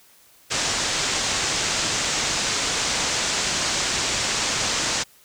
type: low-pass noise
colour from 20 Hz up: white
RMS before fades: -24 dBFS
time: 0.5-5.04 s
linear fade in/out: 20 ms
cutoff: 7700 Hz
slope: 48 dB/octave
effects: white hiss -54 dBFS RMS until 5.24 s